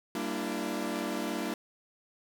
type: chord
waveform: sawtooth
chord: E half-diminished seventh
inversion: first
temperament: equal with one note detuned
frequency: 196 / 233.1 / 293.7 / 336.6 Hz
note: G3 / Bb3 / D4 / E4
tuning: 0 / 0 / 0 / +36 cents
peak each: -35 / -33 / -33 / -33 dBFS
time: 0.15-1.54 s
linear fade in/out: 2 ms
effects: none